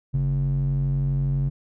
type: tone with band-pass filter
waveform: square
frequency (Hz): 46.14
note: F#1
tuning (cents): -4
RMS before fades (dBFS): -23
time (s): 0.13-1.5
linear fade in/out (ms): 20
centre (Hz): 120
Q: 8.9
effects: none